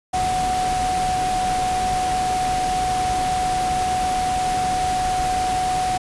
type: tone in noise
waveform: sine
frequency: 740 Hz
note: F#5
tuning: in tune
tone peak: -19 dBFS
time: 0.13-5.98 s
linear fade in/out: 10 ms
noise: pink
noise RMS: -28 dBFS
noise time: 0.13-5.98 s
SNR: +6 dB
effects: resampled to 24000 Hz